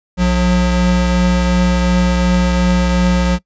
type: tone pair together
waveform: square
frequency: 60.92 / 180 Hz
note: B1 / F#3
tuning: -23 / -47 cents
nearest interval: octave + perfect fifth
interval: 1876 cents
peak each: -16 / -13 dBFS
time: 0.17-3.39 s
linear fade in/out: 50 ms
effects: noise-tail reverb RT60 0.1 s tail -22 dB re dry + resampled to 16000 Hz